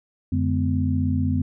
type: tone cluster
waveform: sine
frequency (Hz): 90.5 / 146.3 / 212.9 / 253.4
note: F#2 / D3 / G#3 / B3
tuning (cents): -38 / -6 / +43 / +45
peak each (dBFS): -22 / -28 / -29 / -24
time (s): 0.32-1.42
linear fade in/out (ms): 5
effects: none